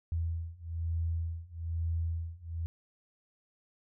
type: beating tone pair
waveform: sine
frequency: 82.41 / 83.51 Hz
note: E2 / E2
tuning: 0 / +23 cents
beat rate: 1.1 Hz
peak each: -35 / -34 dBFS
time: 0.12-2.66 s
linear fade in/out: 0 ms
effects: none